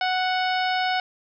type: harmonic tone with a mistuned harmonic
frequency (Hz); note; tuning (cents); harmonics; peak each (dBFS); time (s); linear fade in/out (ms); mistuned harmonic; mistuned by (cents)
740; F#5; 0; 1 / 2 / 3 / 4 / 5 / 6 / 7; -23 / -28 / -31 / -33 / -35 / -38 / -36; 0.01-1; 2; 6; -21
effects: none